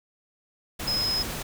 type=tone in noise; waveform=sine; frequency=5110 Hz; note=D#8; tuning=45 cents sharp; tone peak=-24 dBFS; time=0.87-1.23 s; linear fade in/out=10 ms; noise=pink; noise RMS=-33 dBFS; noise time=0.79-1.43 s; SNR=+6 dB; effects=none